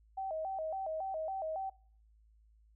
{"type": "tone with vibrato", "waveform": "sine", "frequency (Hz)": 698.5, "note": "F5", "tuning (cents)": 0, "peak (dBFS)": -35, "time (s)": [0.17, 1.7], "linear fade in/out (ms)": 10, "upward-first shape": "square", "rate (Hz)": 3.6, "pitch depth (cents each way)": 170, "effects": ["noise-tail reverb RT60 0.5 s tail -22 dB re dry", "added 54 Hz sine -62 dBFS peak until 2.75 s"]}